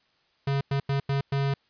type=tone bursts at uneven times; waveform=square; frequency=138.6 Hz; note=C#3; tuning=in tune; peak=-24 dBFS; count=5; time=0.47-0.61 / 0.71-0.8 / 0.89-1 / 1.09-1.21 / 1.32-1.54 s; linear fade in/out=5 ms; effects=white hiss -67 dBFS RMS until 1.69 s + resampled to 11025 Hz

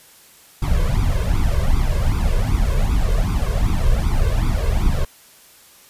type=noise with flanger; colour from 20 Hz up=brown; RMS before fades=-17 dBFS; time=0.62-5.05 s; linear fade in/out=5 ms; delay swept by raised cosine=0.83 to 1.93 ms; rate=2.6 Hz; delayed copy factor=+1; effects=white hiss -48 dBFS RMS until 5.89 s + resampled to 32000 Hz

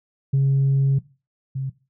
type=tone pair in turn; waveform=sine; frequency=136.7 / 133.89 Hz; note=C#3 / C3; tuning=-24 / +40 cents; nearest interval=unison; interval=36 cents; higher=first; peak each=-13 / -23 dBFS; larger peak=first; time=0.33-0.99 / 1.55-1.7 s; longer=first; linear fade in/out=10 ms; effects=noise-tail reverb RT60 0.3 s tail -18 dB re dry + tanh soft clip ceiling -13 dBFS

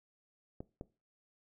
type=clicks; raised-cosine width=2 ms; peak=-29 dBFS; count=2; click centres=0.605 / 0.811 s; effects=noise-tail reverb RT60 0.3 s tail -19 dB re dry

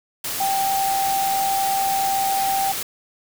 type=tone in noise; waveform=sine; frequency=781 Hz; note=G5; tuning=7 cents flat; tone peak=-19 dBFS; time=0.4-2.72 s; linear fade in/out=5 ms; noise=white; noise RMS=-27 dBFS; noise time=0.24-2.83 s; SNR=+5 dB; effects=none

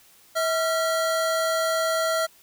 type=tone pair together; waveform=square; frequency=647 / 1370.9 Hz; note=E5 / F6; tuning=-32 / -33 cents; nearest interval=octave + minor second; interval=1299 cents; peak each=-24 / -27 dBFS; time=0.35-2.27 s; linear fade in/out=20 ms; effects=white hiss -55 dBFS RMS until 2.42 s

